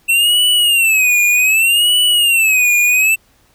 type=tone with vibrato; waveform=square; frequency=2683 Hz; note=E7; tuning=30 cents sharp; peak=-10 dBFS; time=0.08-3.16 s; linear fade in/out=20 ms; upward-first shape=sine; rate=0.65 Hz; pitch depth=170 cents each way; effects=pink hiss -54 dBFS RMS until 3.54 s